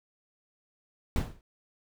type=noise with exponential decay; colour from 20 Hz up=brown; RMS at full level=-22 dBFS; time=1.16-1.41 s; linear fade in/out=1 ms; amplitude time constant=53 ms; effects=none